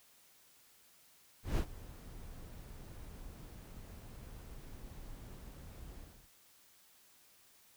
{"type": "noise with ADSR envelope", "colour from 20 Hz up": "brown", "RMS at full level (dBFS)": -31, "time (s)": [1.43, 6.3], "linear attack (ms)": 150, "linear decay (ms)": 75, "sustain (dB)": -19, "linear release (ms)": 320, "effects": ["white hiss -65 dBFS RMS until 7.76 s"]}